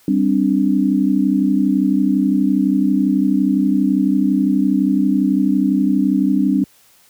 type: chord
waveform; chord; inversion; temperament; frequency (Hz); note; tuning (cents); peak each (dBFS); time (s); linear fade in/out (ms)
sine; G suspended fourth; none; equal; 196 / 261.6 / 293.7; G3 / C4 / D4; 0 / 0 / 0; -17; 0.08-6.64; 2
effects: white hiss -52 dBFS RMS until 7.09 s + high-pass 60 Hz 12 dB/octave